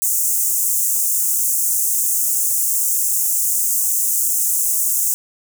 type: high-pass noise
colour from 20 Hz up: pink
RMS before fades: -18 dBFS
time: 0.02-5.14 s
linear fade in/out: 0 ms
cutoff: 6700 Hz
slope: 48 dB/octave
effects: none